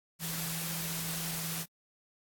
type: tone in noise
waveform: sine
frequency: 164.8 Hz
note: E3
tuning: in tune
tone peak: -39 dBFS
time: 0.19-1.66 s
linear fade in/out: 50 ms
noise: white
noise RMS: -37 dBFS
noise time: 0.19-1.66 s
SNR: -5 dB
effects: AAC 64 kbps